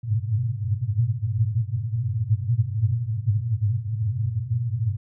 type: band-pass noise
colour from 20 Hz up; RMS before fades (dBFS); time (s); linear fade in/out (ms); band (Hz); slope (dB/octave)
white; -24; 0.03-4.97; 10; 100 to 120; 96
effects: none